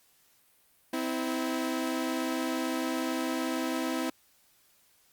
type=tone pair together; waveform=sawtooth; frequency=257.8 / 324.5 Hz; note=C4 / E4; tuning=-26 / -27 cents; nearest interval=major third; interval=399 cents; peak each=-28 dBFS; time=0.93-4.1 s; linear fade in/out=5 ms; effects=white hiss -65 dBFS RMS until 5.12 s + Opus 48 kbps